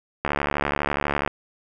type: click train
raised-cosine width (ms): 0.5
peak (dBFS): -7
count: 75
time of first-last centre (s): 0.25-1.276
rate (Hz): 72.1
effects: none